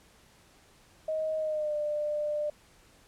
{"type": "tone with pitch glide", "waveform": "sine", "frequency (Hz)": [628, 596.9], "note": ["D#5", "D5"], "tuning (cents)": [16, 28], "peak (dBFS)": -28, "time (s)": [1.08, 2.5], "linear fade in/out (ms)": 5, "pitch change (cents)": -88, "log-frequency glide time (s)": [1.38, 1.75], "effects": ["pink hiss -60 dBFS RMS until 3.07 s", "low-pass 11000 Hz 12 dB/octave"]}